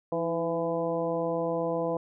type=harmonic tone with a mistuned harmonic; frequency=167.4 Hz; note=E3; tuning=27 cents sharp; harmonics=1 / 2 / 3 / 4 / 5 / 6; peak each=-36 / -34 / -29 / -33 / -39 / -38 dBFS; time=0.12-1.97 s; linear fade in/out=2 ms; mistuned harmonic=2; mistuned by=-42 cents; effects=none